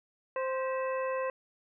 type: harmonic tone with a mistuned harmonic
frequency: 523.3 Hz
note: C5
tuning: in tune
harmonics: 1 / 2 / 3 / 4 / 5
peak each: -31 / -36 / -45 / -44 / -45 dBFS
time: 0.36-1.3 s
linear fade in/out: 2 ms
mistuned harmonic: 4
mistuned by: -140 cents
effects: none